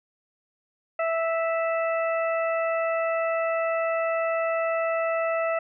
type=harmonic tone; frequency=658 Hz; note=E5; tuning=3 cents flat; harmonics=1 / 2 / 3 / 4; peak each=-24 / -30 / -34 / -36 dBFS; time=0.99-5.59 s; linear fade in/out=5 ms; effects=none